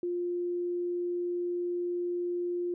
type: tone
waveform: sine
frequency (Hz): 351.6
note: F4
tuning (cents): +12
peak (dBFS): -29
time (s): 0.03-2.74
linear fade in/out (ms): 2
effects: none